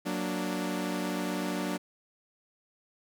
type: chord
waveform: sawtooth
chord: Gb augmented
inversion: none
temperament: equal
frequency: 185 / 233.1 / 293.7 Hz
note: Gb3 / Bb3 / D4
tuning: 0 / 0 / 0 cents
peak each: -30 / -33 / -30 dBFS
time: 0.05-1.78 s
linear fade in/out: 20 ms
effects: none